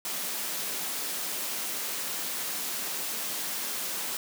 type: high-pass noise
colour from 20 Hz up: white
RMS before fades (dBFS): -33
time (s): 0.05-4.17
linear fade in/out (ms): 2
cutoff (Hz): 160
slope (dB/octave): 48
effects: none